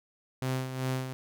sawtooth tone with tremolo, 130 Hz, C3, 11 cents flat, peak -24 dBFS, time 0.42-1.13 s, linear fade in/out 0 ms, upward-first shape sine, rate 2.6 Hz, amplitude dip 60%, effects none

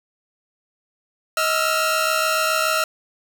sawtooth tone cluster, 632 / 1329 / 1396 Hz, D#5 / E6 / F6, +27 / +14 / -1 cents, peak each -19 dBFS, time 1.37-2.84 s, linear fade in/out 2 ms, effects 8-bit

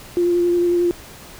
sine tone with vibrato, 349.2 Hz, F4, in tune, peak -14 dBFS, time 0.17-0.91 s, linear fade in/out 0 ms, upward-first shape sine, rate 11 Hz, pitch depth 15 cents each way, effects pink hiss -40 dBFS RMS until 1.39 s

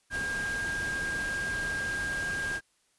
sine tone in noise, 1612 Hz, G6, 48 cents sharp, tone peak -30 dBFS, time 0.1-2.61 s, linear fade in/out 50 ms, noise pink, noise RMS -39 dBFS, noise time 0.1-2.61 s, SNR +6 dB, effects white hiss -70 dBFS RMS until 2.98 s + resampled to 24000 Hz

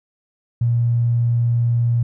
triangle tone with tanh clipping, 118.5 Hz, A#2, 29 cents sharp, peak -14 dBFS, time 0.61-2.03 s, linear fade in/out 5 ms, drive 3 dB, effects none

